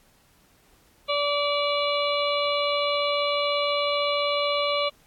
harmonic tone, 578 Hz, D5, 28 cents flat, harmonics 1 / 2 / 4 / 5 / 6 / 7, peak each -25 / -28 / -31 / -32 / -33 / -33 dBFS, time 1.08-4.9 s, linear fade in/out 20 ms, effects pink hiss -60 dBFS RMS until 5.06 s + AAC 64 kbps

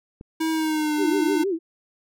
click, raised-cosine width 3 ms, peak -26 dBFS, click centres 0.211 s
square tone with pitch glide, 320.8 to 301.1 Hz, E4 to D4, -47 to +43 cents, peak -22 dBFS, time 0.4-1.44 s, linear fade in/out 10 ms, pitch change -110 cents, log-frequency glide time 0.51-0.94 s
sine tone with vibrato, 360 Hz, F#4, 47 cents flat, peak -21 dBFS, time 0.97-1.59 s, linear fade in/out 50 ms, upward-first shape sine, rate 6.4 Hz, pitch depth 190 cents each way
effects none

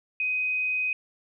sine tone, 2509 Hz, D#7, 14 cents sharp, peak -24 dBFS, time 0.2-0.93 s, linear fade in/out 2 ms, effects none

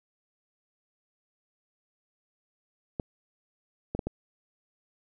clicks, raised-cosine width 2 ms, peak -17 dBFS, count 4, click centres 2.998 / 3.95 / 3.992 / 4.07 s, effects none

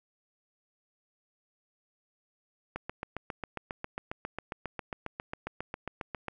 click train, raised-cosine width 0.5 ms, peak -20 dBFS, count 27, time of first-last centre 2.76-6.283 s, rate 7.38 Hz, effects none

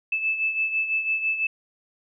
sine beating tone pair, 2622 / 2628 Hz, E7 / E7, -10 / -6 cents, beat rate 6 Hz, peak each -23 / -30 dBFS, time 0.12-1.47 s, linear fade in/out 5 ms, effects none

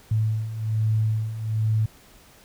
sine beating tone pair, 108.6 / 109.8 Hz, A2 / A2, -22 / -3 cents, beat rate 1.2 Hz, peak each -27 / -22 dBFS, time 0.11-1.86 s, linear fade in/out 5 ms, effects pink hiss -52 dBFS RMS until 2.44 s

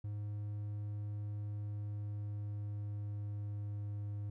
triangle tone with pitch glide, 103.83 to 102.87 Hz, G#2 to G#2, 0 to -16 cents, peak -36 dBFS, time 0.04-4.3 s, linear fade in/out 5 ms, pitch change -16 cents, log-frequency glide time 1.37-4.1 s, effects none

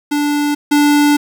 square tone pair in turn, 292.4 / 292.4 Hz, D4 / D4, -7 / -7 cents, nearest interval unison, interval 0 cents, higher neither, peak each -14 / -9 dBFS, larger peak second, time 0.11-0.55 / 0.71-1.17 s, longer second, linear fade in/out 10 ms, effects 7-bit

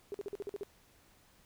sine tone bursts, 404.1 Hz, G#4, 47 cents flat, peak -36 dBFS, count 8, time 0.12-0.633 s, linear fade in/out 0 ms, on 23 ms, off 47 ms, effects pink hiss -65 dBFS RMS until 1.45 s

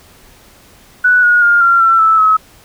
sine tone with pitch steps, 1480 / 1445.4 / 1411.5 / 1378.5 / 1346.2 / 1314.7 / 1284 Hz, F#6 / F#6 / F6 / F6 / E6 / E6 / E6, 0 / -41 / +18 / -23 / +36 / -5 / -46 cents, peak -6 dBFS, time 1.04-2.37 s, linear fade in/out 10 ms, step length 190 ms, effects pink hiss -44 dBFS RMS until 2.64 s

